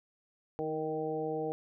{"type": "harmonic tone with a mistuned harmonic", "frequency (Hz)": 156, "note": "D#3", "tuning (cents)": 5, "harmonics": [1, 2, 3, 4, 5], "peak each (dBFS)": [-43, -39, -34, -42, -40], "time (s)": [0.59, 1.52], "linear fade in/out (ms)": 0, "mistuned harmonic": 2, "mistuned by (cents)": 24, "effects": []}